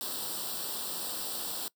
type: noise with comb filter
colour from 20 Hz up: white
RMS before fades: -36 dBFS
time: 0.01-1.68 s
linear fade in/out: 0 ms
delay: 0.23 ms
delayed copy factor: +0.8
effects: noise-tail reverb RT60 0.1 s tail -23 dB re dry + high-pass 200 Hz 12 dB/octave